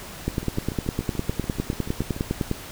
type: two click trains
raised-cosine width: 3 ms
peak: -10 / -19 dBFS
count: 23 / 13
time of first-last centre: 0.28-2.514 / 0.43-2.164 s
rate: 9.85 / 6.92 Hz
effects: pink hiss -39 dBFS RMS until 2.71 s